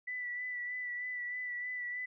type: tone with vibrato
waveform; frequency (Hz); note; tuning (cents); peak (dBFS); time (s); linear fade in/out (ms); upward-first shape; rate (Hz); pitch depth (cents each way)
sine; 1975.5; B6; 0; -36; 0.07-2.06; 10; sine; 3.2; 23
effects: none